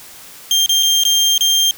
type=tone with dropouts; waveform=30% pulse; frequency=3189 Hz; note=G7; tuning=29 cents sharp; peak=-8 dBFS; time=0.51-1.71 s; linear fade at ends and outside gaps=1 ms; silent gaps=0.661-0.693 / 0.827-0.831 / 1.036-1.051 / 1.379-1.408 s; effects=white hiss -38 dBFS RMS until 1.77 s